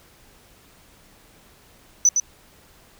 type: tone with echo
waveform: sine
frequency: 5990 Hz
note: F#8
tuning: 20 cents sharp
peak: -10 dBFS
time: 2.05-2.09 s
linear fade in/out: 2 ms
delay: 110 ms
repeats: 1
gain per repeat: -6 dB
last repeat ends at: 2.2 s
effects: tanh soft clip ceiling -9 dBFS + pink hiss -53 dBFS RMS until 2.99 s